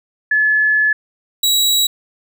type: tone pair in turn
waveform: sine / sawtooth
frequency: 1718 / 3884 Hz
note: A6 / B7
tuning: -42 / -30 cents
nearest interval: octave + major second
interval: 1412 cents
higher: second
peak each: -11 / -9 dBFS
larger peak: second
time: 0.31-0.93 / 1.43-1.87 s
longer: first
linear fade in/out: 5 ms
effects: none